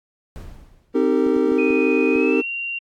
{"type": "noise with exponential decay", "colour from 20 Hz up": "brown", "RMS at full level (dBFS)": -32, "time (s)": [0.36, 1.19], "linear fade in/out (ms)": 0, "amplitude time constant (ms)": 180}
{"type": "chord", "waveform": "triangle", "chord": "C minor seventh", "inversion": "none", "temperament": "equal with one note detuned", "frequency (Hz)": [261.6, 311.1, 392, 455.5], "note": ["C4", "Eb4", "G4", "Bb4"], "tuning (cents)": [0, 0, 0, -40], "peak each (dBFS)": -19, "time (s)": [0.94, 2.42], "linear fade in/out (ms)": 20}
{"type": "clicks", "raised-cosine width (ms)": 2, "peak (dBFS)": -24, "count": 5, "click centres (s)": [1.266, 1.365, 1.518, 1.706, 2.159]}
{"type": "tone with pitch glide", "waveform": "sine", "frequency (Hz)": [2489, 2762], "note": ["D#7", "F7"], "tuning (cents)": [0, -20], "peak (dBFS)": -24, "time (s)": [1.58, 2.79], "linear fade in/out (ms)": 10, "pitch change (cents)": 180, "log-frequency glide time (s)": [2.12, 2.48]}
{"effects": ["AAC 64 kbps"]}